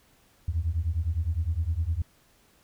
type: beating tone pair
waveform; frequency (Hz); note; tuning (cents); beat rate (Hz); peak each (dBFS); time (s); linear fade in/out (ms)
sine; 77.4 / 87.2; D#2 / F2; -9 / -2; 9.8; -27; 0.48-2.02; 5
effects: tanh soft clip ceiling -18 dBFS + pink hiss -62 dBFS RMS until 2.63 s